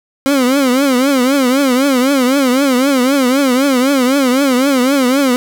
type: tone with vibrato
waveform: 30% pulse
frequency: 264.6 Hz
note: C4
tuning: 20 cents sharp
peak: -7 dBFS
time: 0.26-5.36 s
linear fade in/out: 0 ms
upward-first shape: triangle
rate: 3.9 Hz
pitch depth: 160 cents each way
effects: none